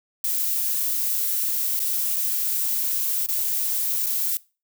violet noise with dropouts, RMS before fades -24 dBFS, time 0.24-4.37 s, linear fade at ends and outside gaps 1 ms, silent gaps 1.793-1.801 / 2.161-2.165 / 3.262-3.287 / 4.062-4.067 s, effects noise-tail reverb RT60 0.3 s tail -21 dB re dry

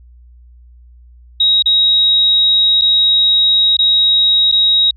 sine tone with dropouts, 3801 Hz, A#7, 33 cents sharp, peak -8 dBFS, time 1.4-4.91 s, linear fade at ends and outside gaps 5 ms, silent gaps 1.624-1.658 / 2.813-2.818 / 3.769-3.789 / 4.516-4.523 s, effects added 60 Hz sine -39 dBFS peak until 4.96 s

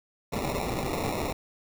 white noise with sample-and-hold, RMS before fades -30 dBFS, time 0.32-1.33 s, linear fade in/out 10 ms, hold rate 1575 Hz, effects none

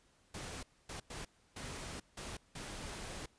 pink noise bursts at uneven times, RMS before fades -45 dBFS, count 6, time 0.34-0.63 / 0.89-1 / 1.1-1.25 / 1.56-2 / 2.17-2.37 / 2.55-3.26 s, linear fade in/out 5 ms, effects pink hiss -70 dBFS RMS until 3.38 s + resampled to 22050 Hz

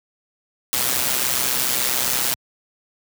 white noise with amplitude modulation, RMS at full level -18 dBFS, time 0.73-2.34 s, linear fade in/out 0 ms, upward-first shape sine, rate 127 Hz, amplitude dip 70%, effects high-pass 80 Hz 12 dB/octave

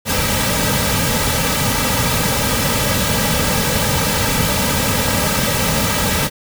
pink noise with comb filter, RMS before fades -17 dBFS, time 0.05-6.3 s, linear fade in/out 50 ms, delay 2.8 ms, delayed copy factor -0.75, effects none

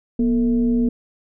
sine tone with frequency modulation, 240 Hz, B3, 49 cents flat, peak -15 dBFS, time 0.19-0.89 s, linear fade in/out 5 ms, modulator 207 Hz, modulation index 0.5, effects none

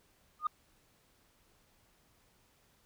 sine tone with exponential growth, 1224 Hz, D#6, 29 cents flat, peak -24 dBFS, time 0.39-0.47 s, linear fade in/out 5 ms, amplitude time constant 17 ms, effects tanh soft clip ceiling -23 dBFS + pink hiss -69 dBFS RMS until 2.85 s

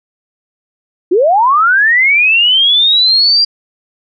sine linear sweep, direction up, 325.6 to 4805 Hz, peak -6 dBFS, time 1.11-3.45 s, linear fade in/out 10 ms, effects none

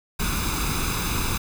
pink noise with comb filter, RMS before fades -25 dBFS, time 0.19-1.38 s, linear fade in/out 10 ms, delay 0.8 ms, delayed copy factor +0.7, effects none

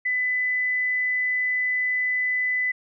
sine tone, 2002 Hz, B6, 23 cents sharp, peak -21 dBFS, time 0.05-2.72 s, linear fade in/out 10 ms, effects none

